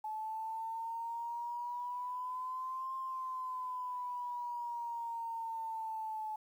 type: exponential two-way sweep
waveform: sine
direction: up then down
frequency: 861 to 1055 to 861 Hz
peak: -37 dBFS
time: 0.04-6.36 s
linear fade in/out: 5 ms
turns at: 2.95 s
effects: 11-bit